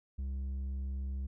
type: tone with low-pass filter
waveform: square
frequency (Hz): 66.9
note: C2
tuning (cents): +39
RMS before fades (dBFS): -37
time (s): 0.18-1.27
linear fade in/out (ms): 10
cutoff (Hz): 140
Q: 0.85
effects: none